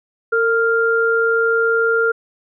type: tone pair together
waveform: sine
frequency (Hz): 455.2 / 1396.9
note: A#4 / F6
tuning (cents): -41 / 0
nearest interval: octave + perfect fifth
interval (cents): 1941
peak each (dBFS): -16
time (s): 0.32-2.12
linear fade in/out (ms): 10
effects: none